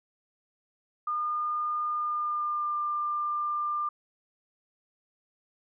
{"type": "tone with pitch glide", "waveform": "sine", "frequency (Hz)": [1214, 1194.5], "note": ["D#6", "D6"], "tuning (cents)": [-43, 29], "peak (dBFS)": -27, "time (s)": [1.07, 3.89], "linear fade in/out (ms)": 5, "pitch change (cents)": -28, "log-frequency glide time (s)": [1.85, 2.8], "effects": []}